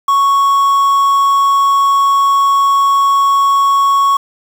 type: tone with quantisation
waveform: triangle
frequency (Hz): 1108.7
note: C#6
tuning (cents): 0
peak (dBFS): -6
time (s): 0.08-4.17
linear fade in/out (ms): 5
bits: 5
effects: none